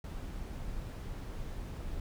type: noise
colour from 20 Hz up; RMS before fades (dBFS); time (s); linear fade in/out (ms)
brown; -40; 0.04-2; 2
effects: none